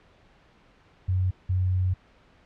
sine tone pair in turn, 92.5 / 92.13 Hz, F#2 / F#2, 0 / -7 cents, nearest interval unison, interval 7 cents, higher first, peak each -21 dBFS, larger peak neither, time 1.08-1.31 / 1.49-1.94 s, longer second, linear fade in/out 10 ms, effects pink hiss -58 dBFS RMS until 2.45 s + low-pass 3000 Hz 12 dB/octave

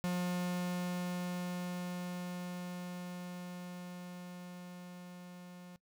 45% pulse tone with level ramp, 178.5 Hz, F3, 38 cents sharp, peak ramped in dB -32 to -49 dBFS, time 0.04-5.76 s, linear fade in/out 0 ms, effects noise-tail reverb RT60 0.1 s tail -21 dB re dry

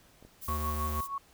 clicks, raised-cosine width 2 ms, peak -39 dBFS, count 2, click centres 0.226 / 0.25 s
violet noise, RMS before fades -42 dBFS, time 0.41-1.08 s, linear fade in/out 20 ms
sine tone with tremolo, 1108.7 Hz, C#6, in tune, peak -31 dBFS, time 0.48-1.18 s, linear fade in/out 2 ms, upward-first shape sine, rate 6.3 Hz, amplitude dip 70%
square tone, 75.5 Hz, D2, 48 cents sharp, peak -33 dBFS, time 0.48-1.01 s, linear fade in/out 5 ms
effects pink hiss -61 dBFS RMS until 1.33 s

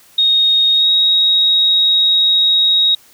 sine tone with pitch glide, 3729 to 3783 Hz, A#7 to A#7, 0 to +25 cents, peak -9 dBFS, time 0.18-2.95 s, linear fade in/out 5 ms, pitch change +25 cents, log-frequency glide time 0.72-0.89 s, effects white hiss -47 dBFS RMS until 3.13 s

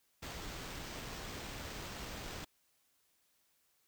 pink noise with sample-and-hold, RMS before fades -45 dBFS, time 0.22-2.45 s, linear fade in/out 10 ms, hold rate 11025 Hz, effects white hiss -75 dBFS RMS until 3.87 s

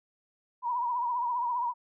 sine tone with vibrato, 969 Hz, B5, 33 cents flat, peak -27 dBFS, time 0.62-1.74 s, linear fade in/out 50 ms, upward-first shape sine, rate 15 Hz, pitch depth 66 cents each way, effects none

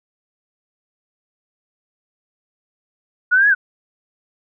sine linear two-way sweep, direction up then down, 1433 to 1707 to 1433 Hz, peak -10 dBFS, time 3.31-3.55 s, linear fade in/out 20 ms, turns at 3.49 s, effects none

